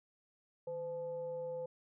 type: tone with frequency modulation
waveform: sine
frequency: 510 Hz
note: C5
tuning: 44 cents flat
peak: -38 dBFS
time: 0.67-1.66 s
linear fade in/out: 5 ms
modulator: 356 Hz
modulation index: 0.33
effects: none